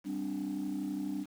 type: chord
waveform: sine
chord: G suspended fourth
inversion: none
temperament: equal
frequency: 196 / 261.6 / 293.7 Hz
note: G3 / C4 / D4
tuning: 0 / 0 / 0 cents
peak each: -37 / -38 / -34 dBFS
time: 0.04-1.26 s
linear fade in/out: 50 ms
effects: tanh soft clip ceiling -29 dBFS + 9-bit